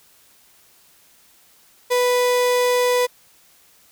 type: tone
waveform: 35% pulse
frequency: 493.9 Hz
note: B4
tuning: in tune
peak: -14 dBFS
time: 1.9-3.07 s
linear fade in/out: 20 ms
effects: white hiss -54 dBFS RMS until 3.91 s